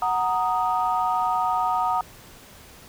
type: chord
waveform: sine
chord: D# minor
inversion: first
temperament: equal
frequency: 740 / 932.3 / 1244.5 Hz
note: F#5 / A#5 / D#6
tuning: 0 / 0 / 0 cents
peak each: -24 / -24 / -25 dBFS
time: 0.02-2.01 s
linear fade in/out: 2 ms
effects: tanh soft clip ceiling -11 dBFS + pink hiss -47 dBFS RMS until 2.88 s